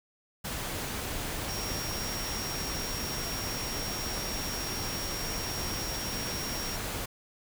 sine tone in noise, 5588 Hz, F8, in tune, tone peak -37 dBFS, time 1.48-6.77 s, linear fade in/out 10 ms, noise pink, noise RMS -35 dBFS, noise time 0.44-7.06 s, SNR -5 dB, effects none

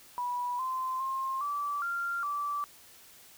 sine tone with pitch steps, 979 / 1036 / 1063 / 1158 / 1388 / 1161 Hz, B5 / C6 / C6 / D6 / F6 / D6, -15 / -17 / +27 / -25 / -11 / -20 cents, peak -30 dBFS, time 0.18-2.64 s, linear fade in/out 0 ms, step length 410 ms, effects white hiss -55 dBFS RMS until 3.37 s

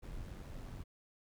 brown noise with amplitude modulation, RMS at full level -44 dBFS, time 0.02-0.84 s, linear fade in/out 20 ms, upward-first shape sine, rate 92.1 Hz, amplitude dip 45%, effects none

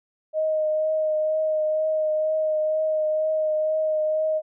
sine tone with vibrato, 622.3 Hz, D#5, in tune, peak -20 dBFS, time 0.33-4.42 s, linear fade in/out 50 ms, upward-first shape triangle, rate 2.1 Hz, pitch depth 18 cents each way, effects none

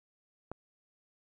click, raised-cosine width 1 ms, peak -25 dBFS, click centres 0.516 s, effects none

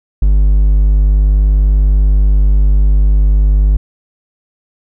triangle tone, 50.2 Hz, G1, 42 cents sharp, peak -4 dBFS, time 0.22-3.77 s, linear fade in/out 5 ms, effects none

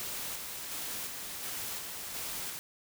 white noise with tremolo, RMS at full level -38 dBFS, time 0-2.59 s, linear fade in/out 0 ms, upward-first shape square, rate 1.4 Hz, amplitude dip 30%, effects none

